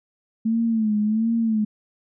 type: tone with vibrato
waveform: sine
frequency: 219.9 Hz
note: A3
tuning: 1 cent flat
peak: -18 dBFS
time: 0.45-1.65 s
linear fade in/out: 10 ms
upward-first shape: sine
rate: 1.4 Hz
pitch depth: 82 cents each way
effects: none